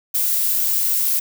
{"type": "noise", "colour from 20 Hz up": "violet", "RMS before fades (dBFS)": -19, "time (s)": [0.14, 1.2], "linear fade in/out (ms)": 10, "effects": []}